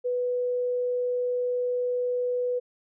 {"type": "tone", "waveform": "sine", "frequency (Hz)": 493.9, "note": "B4", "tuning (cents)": 0, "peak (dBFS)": -24, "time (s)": [0.04, 2.6], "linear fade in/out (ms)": 20, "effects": []}